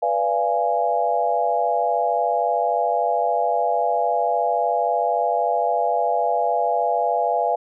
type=chord; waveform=sine; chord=B diminished seventh; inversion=none; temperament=equal with one note detuned; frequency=493.9 / 587.3 / 686.9 / 830.6 Hz; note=B4 / D5 / F5 / Ab5; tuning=0 / 0 / -29 / 0 cents; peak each=-25 / -26 / -21 / -23 dBFS; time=0.02-7.56 s; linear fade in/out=10 ms; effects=none